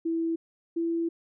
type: tone pair in turn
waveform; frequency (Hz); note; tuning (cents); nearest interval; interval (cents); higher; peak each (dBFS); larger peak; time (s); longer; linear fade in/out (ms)
sine; 329.6 / 334; E4 / E4; 0 / +23; unison; 23; second; -25; neither; 0.05-0.36 / 0.76-1.09; second; 10
effects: none